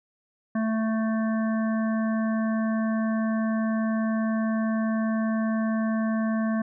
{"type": "harmonic tone", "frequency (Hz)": 221.2, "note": "A3", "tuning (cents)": 9, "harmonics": [1, 3, 5, 7, 8], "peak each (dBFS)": [-23, -33, -37, -40, -41], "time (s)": [0.55, 6.62], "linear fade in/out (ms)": 5, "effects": []}